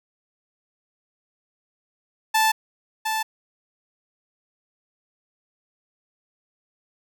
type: tone with echo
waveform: sawtooth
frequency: 878 Hz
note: A5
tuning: 4 cents flat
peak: -13 dBFS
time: 2.34-2.52 s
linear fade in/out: 10 ms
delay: 710 ms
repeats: 1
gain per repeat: -6 dB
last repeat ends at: 3.23 s
effects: none